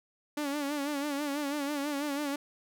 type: tone with vibrato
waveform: sawtooth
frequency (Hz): 287.7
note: D4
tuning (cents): -36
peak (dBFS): -27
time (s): 0.37-2.36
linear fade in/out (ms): 5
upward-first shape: sine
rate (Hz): 6.1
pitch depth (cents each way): 71
effects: none